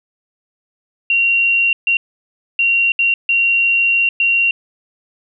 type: tone bursts at uneven times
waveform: sine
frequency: 2753 Hz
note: F7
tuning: 25 cents flat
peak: -11 dBFS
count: 6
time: 1.1-1.73 / 1.87-1.97 / 2.59-2.92 / 2.99-3.14 / 3.29-4.09 / 4.2-4.51 s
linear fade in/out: 2 ms
effects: none